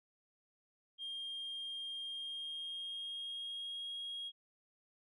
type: tone with pitch glide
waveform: sine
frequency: 3214 to 3278 Hz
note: G7 to G#7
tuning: +43 to -23 cents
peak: -39 dBFS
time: 0.98-4.32 s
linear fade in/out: 50 ms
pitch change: +34 cents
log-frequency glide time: 2.04-3.93 s
effects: tanh soft clip ceiling -38 dBFS